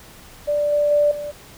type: tone with level steps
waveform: sine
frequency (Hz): 587.3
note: D5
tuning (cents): 0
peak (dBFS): -17 / -15 / -13 / -26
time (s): 0.47-1.32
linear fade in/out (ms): 20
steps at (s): 0.72 / 0.91 / 1.11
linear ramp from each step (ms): 5
effects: pink hiss -44 dBFS RMS until 1.57 s